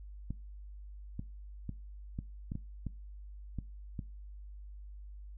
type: clicks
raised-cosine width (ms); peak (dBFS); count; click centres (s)
5; -25; 9; 0.306 / 1.194 / 1.693 / 2.189 / 2.519 / 2.554 / 2.867 / 3.587 / 3.992
effects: noise-tail reverb RT60 0.3 s tail -21 dB re dry + added 50 Hz sine -45 dBFS peak until 5.37 s